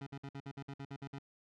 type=tone bursts; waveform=25% pulse; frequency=138.59 Hz; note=C#3; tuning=in tune; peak=-39 dBFS; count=11; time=0.01-1.187 s; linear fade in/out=5 ms; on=57 ms; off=55 ms; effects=low-pass 4000 Hz 12 dB/octave